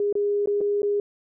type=tone with dropouts; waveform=sine; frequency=409.1 Hz; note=G#4; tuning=26 cents flat; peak=-20 dBFS; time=0-1 s; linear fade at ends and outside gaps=2 ms; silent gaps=0.127-0.153 / 0.459-0.473 / 0.607-0.612 / 0.82-0.83 s; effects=none